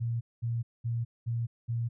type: tone bursts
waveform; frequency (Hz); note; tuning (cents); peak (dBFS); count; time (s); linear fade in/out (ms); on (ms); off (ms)
sine; 116.9; A#2; +5; -28; 5; 0-1.89; 20; 210; 210
effects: none